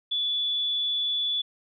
sine tone, 3446 Hz, A7, 37 cents flat, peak -24 dBFS, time 0.11-1.42 s, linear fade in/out 10 ms, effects none

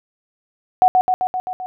sine tone with echo, 740 Hz, F#5, in tune, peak -7 dBFS, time 0.82-0.88 s, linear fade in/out 0 ms, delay 130 ms, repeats 6, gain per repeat -3 dB, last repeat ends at 1.66 s, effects none

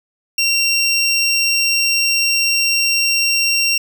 square tone pair together, 2735 / 5564 Hz, F7 / F8, -37 / -7 cents, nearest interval octave, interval 1230 cents, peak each -17 dBFS, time 0.38-3.78 s, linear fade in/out 5 ms, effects none

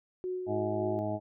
sine tone with tremolo, 366.8 Hz, F#4, 15 cents flat, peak -31 dBFS, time 0.24-0.99 s, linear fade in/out 0 ms, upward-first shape sine, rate 3.6 Hz, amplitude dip 35%
harmonic tone, 105.5 Hz, G#2, 28 cents sharp, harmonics 1 / 2 / 3 / 4 / 6 / 7 / 8, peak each -37 / -39 / -37 / -44 / -34 / -42 / -42 dBFS, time 0.46-1.2 s, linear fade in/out 50 ms
effects none

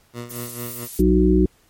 15% pulse tone with tremolo, 120 Hz, B2, 49 cents flat, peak -22 dBFS, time 0.13-0.88 s, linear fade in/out 50 ms, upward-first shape sine, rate 4.5 Hz, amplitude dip 70%
violet noise, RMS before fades -31 dBFS, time 0.29-1.02 s, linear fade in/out 20 ms
harmonic tone, 61.6 Hz, B1, 4 cents flat, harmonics 1 / 3 / 5 / 6, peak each -18 / -18 / -18 / -18 dBFS, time 0.99-1.46 s, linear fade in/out 5 ms
effects pink hiss -58 dBFS RMS until 1.69 s + MP3 64 kbps

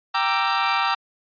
sawtooth chord, E half-diminished seventh, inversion first, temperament equal with one note detuned, 784 / 932.3 / 1174.7 / 1336.1 Hz, G5 / Bb5 / D6 / E6, 0 / 0 / 0 / +23 cents, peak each -21 dBFS, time 0.14-0.95 s, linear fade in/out 10 ms, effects resampled to 11025 Hz

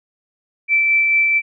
sine tone with tremolo, 2329 Hz, D7, 15 cents flat, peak -11 dBFS, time 0.68-1.42 s, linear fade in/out 50 ms, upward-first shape sine, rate 4.5 Hz, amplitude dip 25%, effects none

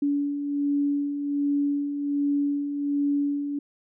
sine beating tone pair, 284.8 / 286.1 Hz, C#4 / D4, +47 / -45 cents, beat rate 1.3 Hz, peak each -32 / -23 dBFS, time 0.02-3.59 s, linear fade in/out 5 ms, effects none

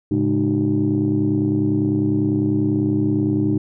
sine tone cluster, 107.5 / 137.3 / 207.5 / 305.3 / 375.5 Hz, A2 / C#3 / G#3 / D#4 / F#4, -40 / -16 / -1 / -33 / +26 cents, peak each -23 / -24 / -23 / -18 / -26 dBFS, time 0.11-3.58 s, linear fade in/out 5 ms, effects tanh soft clip ceiling -8 dBFS

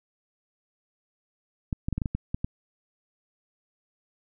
clicks, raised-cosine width 5 ms, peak -15 dBFS, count 9, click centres 1.728 / 1.885 / 1.927 / 1.98 / 2.018 / 2.058 / 2.15 / 2.345 / 2.445 s, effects none

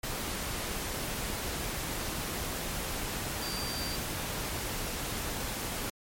sine tone in noise, 4699 Hz, D8, in tune, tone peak -38 dBFS, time 3.42-3.96 s, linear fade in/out 5 ms, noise pink, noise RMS -35 dBFS, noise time 0.03-5.9 s, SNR -6 dB, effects MP3 64 kbps

